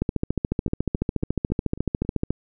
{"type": "two click trains", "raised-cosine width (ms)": 3, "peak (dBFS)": [-24, -9], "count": [6, 33], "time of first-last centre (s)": [[0.68, 2.05], [0.02, 2.306]], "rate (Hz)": [3.65, 14], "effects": []}